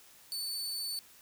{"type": "tone", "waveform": "sawtooth", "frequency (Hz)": 4492, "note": "C#8", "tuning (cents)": 22, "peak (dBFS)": -32, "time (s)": [0.32, 0.99], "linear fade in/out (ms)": 0, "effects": ["white hiss -58 dBFS RMS until 1.21 s"]}